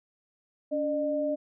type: tone pair together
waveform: sine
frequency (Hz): 285.1 / 604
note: C#4 / D5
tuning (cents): +49 / +48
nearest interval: octave + minor second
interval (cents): 1299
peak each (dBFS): -31 / -27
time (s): 0.71-1.36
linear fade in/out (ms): 20
effects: none